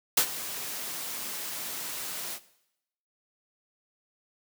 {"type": "noise with ADSR envelope", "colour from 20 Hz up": "white", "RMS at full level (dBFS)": -20, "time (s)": [0.17, 2.4], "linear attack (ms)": 6, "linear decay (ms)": 77, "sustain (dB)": -16, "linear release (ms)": 66, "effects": ["noise-tail reverb RT60 0.8 s tail -17 dB re dry", "high-pass 150 Hz 12 dB/octave"]}